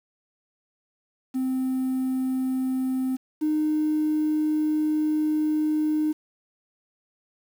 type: tone pair in turn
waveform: triangle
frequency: 259.9 / 306.8 Hz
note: C4 / D#4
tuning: -11 / -24 cents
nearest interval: minor third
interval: 287 cents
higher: second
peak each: -20 / -17 dBFS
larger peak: second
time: 1.34-3.17 / 3.41-6.13 s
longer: second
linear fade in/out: 20 ms
effects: tanh soft clip ceiling -18 dBFS + 8-bit